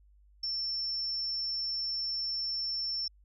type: tone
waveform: sine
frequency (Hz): 5390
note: E8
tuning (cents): +38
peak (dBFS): -31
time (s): 0.43-3.08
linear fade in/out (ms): 5
effects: added 50 Hz sine -58 dBFS peak until 3.24 s